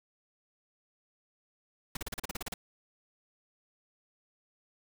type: noise bursts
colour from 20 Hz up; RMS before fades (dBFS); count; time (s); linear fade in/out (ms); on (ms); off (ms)
pink; -36; 11; 1.95-2.54; 5; 20; 37
effects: none